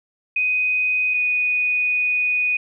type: tone pair in turn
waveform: sine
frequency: 2500 / 2480 Hz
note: D#7 / D#7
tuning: +8 / -6 cents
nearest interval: unison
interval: 14 cents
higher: first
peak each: -17 dBFS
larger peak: neither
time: 0.36-1.14 / 1.14-2.57 s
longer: second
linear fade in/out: 5 ms
effects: none